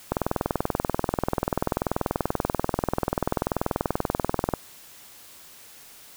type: click train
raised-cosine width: 1 ms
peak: -8 dBFS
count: 92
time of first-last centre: 0.12-4.537 s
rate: 20.6 Hz
effects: white hiss -48 dBFS RMS until 6.16 s